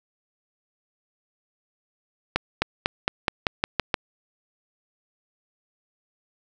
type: accelerating click train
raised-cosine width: 0.3 ms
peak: -4 dBFS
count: 9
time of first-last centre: 2.36-3.942 s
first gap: 260 ms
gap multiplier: 0.92
effects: none